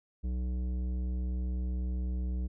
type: tone with tanh clipping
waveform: sine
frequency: 62 Hz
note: B1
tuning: 7 cents sharp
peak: -32 dBFS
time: 0.23-2.48 s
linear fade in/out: 20 ms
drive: 12 dB
effects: none